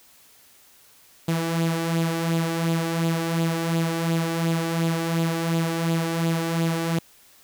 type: tone with flanger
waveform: sawtooth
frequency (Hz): 165.4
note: E3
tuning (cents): +6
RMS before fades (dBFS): -24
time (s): 1.28-6.99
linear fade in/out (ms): 5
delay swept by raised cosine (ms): 0.26 to 2.66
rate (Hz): 2.8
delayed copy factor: +0.5
effects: white hiss -54 dBFS RMS until 7.43 s